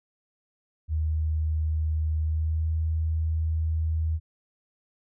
sine tone with pitch glide, 78.2 to 79.84 Hz, D#2 to D#2, +9 to +45 cents, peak -23 dBFS, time 0.88-4.2 s, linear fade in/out 50 ms, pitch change +36 cents, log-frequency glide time 2.23-2.69 s, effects none

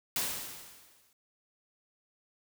white noise with exponential decay, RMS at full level -30 dBFS, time 0.16-1.13 s, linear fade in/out 2 ms, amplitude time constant 210 ms, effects none

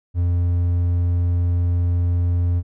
triangle tone, 87.4 Hz, F2, 2 cents sharp, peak -14 dBFS, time 0.14-2.63 s, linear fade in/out 50 ms, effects none

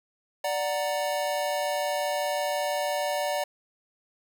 square chord, D augmented, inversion none, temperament equal, 587.3 / 740 / 932.3 Hz, D5 / F#5 / A#5, 0 / 0 / 0 cents, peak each -29 / -32 / -35 dBFS, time 0.44-3.44 s, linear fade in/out 5 ms, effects none

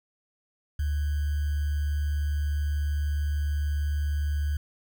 sine tone with sample-and-hold, 73.42 Hz, D2, in tune, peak -24 dBFS, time 0.79-4.57 s, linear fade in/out 5 ms, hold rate 1575 Hz, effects none

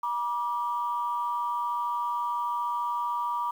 sine tone pair together, 961.1 / 1174.7 Hz, B5 / D6, -47 / 0 cents, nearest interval minor third, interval 347 cents, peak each -28 / -30 dBFS, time 0.03-3.51 s, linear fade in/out 5 ms, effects tanh soft clip ceiling -19 dBFS + 9-bit

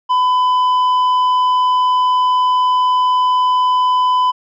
triangle tone with tanh clipping, 1004 Hz, B5, 28 cents sharp, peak -12 dBFS, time 0.09-4.32 s, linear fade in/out 20 ms, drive 10 dB, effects none

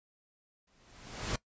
pink noise with exponential growth, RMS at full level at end -32 dBFS, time 0.67-1.36 s, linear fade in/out 5 ms, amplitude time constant 150 ms, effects noise-tail reverb RT60 0.1 s tail -19 dB re dry + resampled to 16000 Hz

